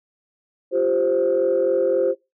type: chord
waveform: sine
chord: F suspended second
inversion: none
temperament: just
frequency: 349.2 / 392.9 / 523.8 Hz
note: F4 / G4 / C5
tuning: 0 / +4 / +2 cents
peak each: -23 / -22 / -18 dBFS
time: 0.71-2.15 s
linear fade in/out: 50 ms
effects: noise-tail reverb RT60 0.2 s tail -19 dB re dry + tanh soft clip ceiling -10 dBFS